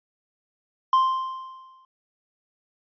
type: tone with exponential decay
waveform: triangle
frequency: 1046.5 Hz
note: C6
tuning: in tune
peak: -12 dBFS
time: 0.93-1.85 s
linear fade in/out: 2 ms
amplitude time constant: 200 ms
effects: resampled to 11025 Hz